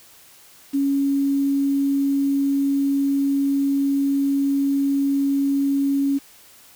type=tone with quantisation; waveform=sine; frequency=277.8 Hz; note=C#4; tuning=4 cents sharp; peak=-17 dBFS; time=0.73-6.19 s; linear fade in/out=20 ms; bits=7; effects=white hiss -49 dBFS RMS until 6.75 s